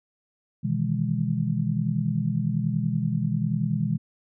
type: chord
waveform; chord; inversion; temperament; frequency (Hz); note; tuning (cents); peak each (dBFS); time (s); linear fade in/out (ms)
sine; E major seventh; second; just; 123.61 / 154.51 / 164.81 / 206; B2 / D#3 / E3 / G#3; +2 / -12 / 0 / -14; -28; 0.63-3.98; 20
effects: none